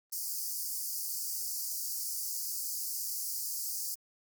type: high-pass noise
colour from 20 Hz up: white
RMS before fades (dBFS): -36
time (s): 0.12-3.95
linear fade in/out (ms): 10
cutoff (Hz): 4600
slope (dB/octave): 96
effects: Opus 32 kbps